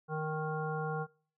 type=harmonic tone; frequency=155.56 Hz; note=D#3; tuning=in tune; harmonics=1 / 3 / 5 / 7 / 9; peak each=-36 / -38 / -40 / -44 / -43 dBFS; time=0.08-1.07 s; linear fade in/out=50 ms; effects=noise-tail reverb RT60 0.5 s tail -24 dB re dry